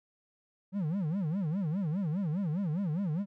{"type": "tone with vibrato", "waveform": "triangle", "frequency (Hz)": 174.61, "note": "F3", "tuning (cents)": 0, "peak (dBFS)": -27, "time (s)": [0.72, 3.26], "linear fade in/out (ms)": 50, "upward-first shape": "sine", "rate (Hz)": 4.9, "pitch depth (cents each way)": 280, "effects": []}